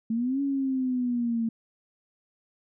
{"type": "exponential two-way sweep", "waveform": "sine", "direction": "up then down", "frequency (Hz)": [220, 281.1, 225.3], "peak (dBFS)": -24, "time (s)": [0.1, 1.49], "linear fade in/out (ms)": 5, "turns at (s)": 0.41, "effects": []}